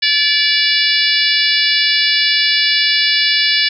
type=harmonic tone; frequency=578 Hz; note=D5; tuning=28 cents flat; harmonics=3 / 4 / 5 / 6 / 7 / 8 / 9; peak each=-19 / -19 / -19 / -19 / -19 / -19 / -19 dBFS; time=0.02-3.69 s; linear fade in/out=10 ms; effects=none